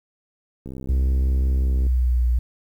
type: click train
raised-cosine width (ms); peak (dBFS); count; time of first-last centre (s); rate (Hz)
3; -22; 80; 0.66-1.866; 65.5
type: tone with pitch glide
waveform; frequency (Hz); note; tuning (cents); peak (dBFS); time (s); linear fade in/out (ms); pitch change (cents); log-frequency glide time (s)
sine; 65.41 to 60.33; C2 to B1; 0 to -40; -16; 0.89-2.39; 5; -140; 1.54-2.27
effects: 9-bit